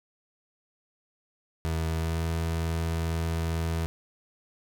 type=tone with pitch glide; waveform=30% pulse; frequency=81 to 82.27 Hz; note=E2 to E2; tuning=-30 to -3 cents; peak=-24 dBFS; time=1.65-3.86 s; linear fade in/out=0 ms; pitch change=+27 cents; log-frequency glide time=1.93-2.2 s; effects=11-bit